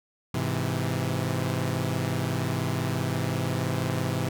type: chord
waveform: sawtooth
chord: Ab augmented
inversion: none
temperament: equal with one note detuned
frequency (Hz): 103.83 / 129.68 / 164.81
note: Ab2 / C3 / E3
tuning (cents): 0 / -15 / 0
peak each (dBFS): -27 / -25 / -27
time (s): 0.34-4.29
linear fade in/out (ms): 5
effects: none